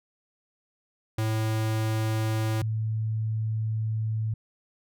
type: tone pair in turn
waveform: square / sine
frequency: 110 / 110 Hz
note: A2 / A2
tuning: 0 / 0 cents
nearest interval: unison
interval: 0 cents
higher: neither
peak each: -25 dBFS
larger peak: neither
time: 1.18-2.62 / 2.62-4.34 s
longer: second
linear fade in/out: 5 ms
effects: none